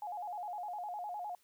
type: tone with vibrato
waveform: sine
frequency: 773 Hz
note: G5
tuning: 24 cents flat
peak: -38 dBFS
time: 0.02-1.35 s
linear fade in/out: 2 ms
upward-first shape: square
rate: 9.8 Hz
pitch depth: 140 cents each way
effects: white hiss -71 dBFS RMS until 1.43 s